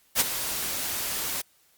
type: noise with ADSR envelope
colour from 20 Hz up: white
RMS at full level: -19 dBFS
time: 0.15-1.42 s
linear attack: 50 ms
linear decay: 27 ms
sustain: -11 dB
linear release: 14 ms
effects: white hiss -63 dBFS RMS until 1.77 s + Opus 48 kbps